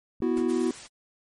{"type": "click", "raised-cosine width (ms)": 5, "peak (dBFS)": -31, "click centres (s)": 0.204}
{"type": "chord", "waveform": "triangle", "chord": "B suspended fourth", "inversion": "none", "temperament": "equal", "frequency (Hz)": [246.9, 329.6, 370], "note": ["B3", "E4", "F#4"], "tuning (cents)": [0, 0, 0], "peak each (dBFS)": -25, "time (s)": [0.22, 0.71], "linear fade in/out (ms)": 2}
{"type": "noise with exponential decay", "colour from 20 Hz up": "pink", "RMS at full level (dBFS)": -40, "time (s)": [0.37, 0.55], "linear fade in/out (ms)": 0, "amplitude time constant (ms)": 37}
{"type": "noise", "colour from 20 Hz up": "white", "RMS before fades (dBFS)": -43, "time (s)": [0.48, 0.88], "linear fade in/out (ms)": 20}
{"effects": ["MP3 48 kbps"]}